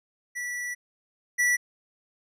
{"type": "tone pair in turn", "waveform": "square", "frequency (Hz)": [1955, 1955], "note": ["B6", "B6"], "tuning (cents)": [-18, -18], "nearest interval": "unison", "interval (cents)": 0, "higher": "neither", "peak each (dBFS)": [-31, -21], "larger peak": "second", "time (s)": [[0.35, 0.75], [1.38, 1.57]], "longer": "first", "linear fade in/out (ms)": 20, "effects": ["low-pass 12000 Hz 12 dB/octave"]}